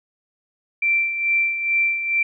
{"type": "tone with tremolo", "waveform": "sine", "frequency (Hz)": 2349, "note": "D7", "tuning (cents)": 0, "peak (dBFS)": -15, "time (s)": [0.82, 2.23], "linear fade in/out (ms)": 5, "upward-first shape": "sine", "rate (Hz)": 2.3, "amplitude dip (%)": 60, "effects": []}